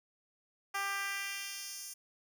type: tone with high-pass filter sweep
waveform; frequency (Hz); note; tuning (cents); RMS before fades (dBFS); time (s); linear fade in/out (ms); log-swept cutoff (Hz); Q
10% pulse; 396.2; G4; +18; -39; 0.74-1.94; 10; 890 to 7400; 1.2
effects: none